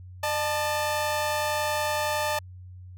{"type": "tone pair together", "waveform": "sawtooth", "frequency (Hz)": [603.6, 880], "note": ["D5", "A5"], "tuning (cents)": [47, 0], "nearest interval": "perfect fifth", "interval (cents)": 653, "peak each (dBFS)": [-24, -24], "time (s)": [0.23, 2.39], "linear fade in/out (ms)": 5, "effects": ["added 91 Hz sine -41 dBFS peak until 2.97 s"]}